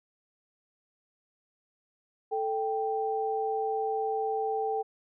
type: tone pair together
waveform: sine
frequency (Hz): 440 / 784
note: A4 / G5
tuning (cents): 0 / 0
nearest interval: minor seventh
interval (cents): 1000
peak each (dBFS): -30 / -30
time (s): 2.31-4.83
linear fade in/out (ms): 20
effects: none